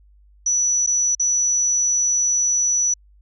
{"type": "tone with dropouts", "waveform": "sine", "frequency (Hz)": 5920, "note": "F#8", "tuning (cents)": 0, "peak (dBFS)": -16, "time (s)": [0.46, 2.94], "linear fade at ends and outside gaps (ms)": 5, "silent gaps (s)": [[0.864, 0.872], [1.151, 1.196]], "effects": ["added 50 Hz sine -49 dBFS peak until 3.21 s"]}